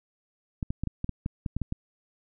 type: clicks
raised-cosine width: 5 ms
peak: -17 dBFS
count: 11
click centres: 0.628 / 0.705 / 0.836 / 0.873 / 1.044 / 1.093 / 1.261 / 1.462 / 1.566 / 1.617 / 1.724 s
effects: none